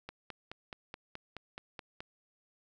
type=click train; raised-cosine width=0.3 ms; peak=-26 dBFS; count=10; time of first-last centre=0.09-2.005 s; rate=4.7 Hz; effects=none